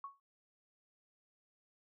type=tone with exponential decay; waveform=sine; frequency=1108.7 Hz; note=C#6; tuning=in tune; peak=-39 dBFS; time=0.04-0.2 s; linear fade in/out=2 ms; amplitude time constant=34 ms; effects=none

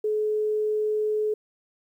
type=tone; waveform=sine; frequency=427 Hz; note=G#4; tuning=48 cents sharp; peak=-22 dBFS; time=0.04-1.34 s; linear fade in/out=5 ms; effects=10-bit

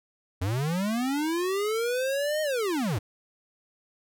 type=linear two-way sweep; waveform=square; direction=up then down; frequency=85.6 to 625 to 85.6 Hz; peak=-26 dBFS; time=0.41-2.99 s; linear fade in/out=10 ms; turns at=2.42 s; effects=none

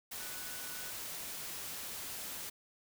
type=tone in noise; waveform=sine; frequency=1480 Hz; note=F#6; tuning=in tune; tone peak=-52 dBFS; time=0.19-0.91 s; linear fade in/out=10 ms; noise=white; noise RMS=-43 dBFS; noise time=0.11-2.5 s; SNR=-12 dB; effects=none

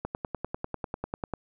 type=click train; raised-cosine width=1 ms; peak=-17 dBFS; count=14; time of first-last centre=0.05-1.337 s; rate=10.1 Hz; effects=none

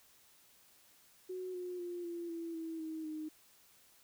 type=tone with pitch steps; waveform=sine; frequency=368.8 / 359.8 / 350.9 / 342.3 / 333.9 / 325.7 / 317.7 / 309.9 Hz; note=F#4 / F#4 / F4 / F4 / E4 / E4 / D#4 / D#4; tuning=-6 / -48 / +8 / -35 / +22 / -21 / +36 / -7 cents; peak=-39 dBFS; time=1.29-3.29 s; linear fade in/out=10 ms; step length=250 ms; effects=white hiss -65 dBFS RMS until 4.03 s

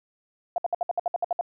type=tone bursts; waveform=sine; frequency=698.5 Hz; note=F5; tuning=in tune; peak=-21 dBFS; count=11; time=0.56-1.411 s; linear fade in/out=2 ms; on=21 ms; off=62 ms; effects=none

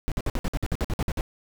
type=noise bursts; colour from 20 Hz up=brown; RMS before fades=-25 dBFS; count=13; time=0.08-1.209 s; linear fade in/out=0 ms; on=37 ms; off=54 ms; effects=none

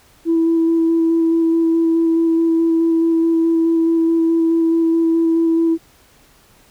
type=tone with vibrato; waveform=sine; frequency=329.6 Hz; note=E4; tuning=in tune; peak=-11 dBFS; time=0.25-5.78 s; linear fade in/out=50 ms; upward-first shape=square; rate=4.7 Hz; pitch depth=9 cents each way; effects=tanh soft clip ceiling -8 dBFS + pink hiss -51 dBFS RMS until 6.7 s

